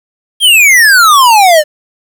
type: exponential sweep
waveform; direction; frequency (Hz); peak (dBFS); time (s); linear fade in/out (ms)
square; down; 3280 to 582; -3; 0.4-1.64; 50
effects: 7-bit